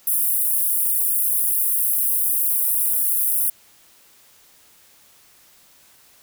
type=high-pass noise; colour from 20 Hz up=pink; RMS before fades=-20 dBFS; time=0.07-3.5 s; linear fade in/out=5 ms; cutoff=10000 Hz; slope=48 dB/octave; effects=white hiss -53 dBFS RMS until 6.22 s